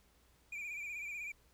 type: tone with vibrato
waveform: triangle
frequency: 2376 Hz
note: D7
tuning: 20 cents sharp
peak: -39 dBFS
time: 0.52-1.32 s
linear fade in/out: 5 ms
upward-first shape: sine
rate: 16 Hz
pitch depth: 64 cents each way
effects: added 60 Hz sine -70 dBFS peak until 1.53 s + pink hiss -70 dBFS RMS until 1.53 s